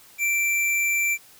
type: tone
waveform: square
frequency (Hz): 2346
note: D7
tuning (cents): -2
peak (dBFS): -21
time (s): 0.18-1.18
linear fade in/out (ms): 50
effects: white hiss -51 dBFS RMS until 1.39 s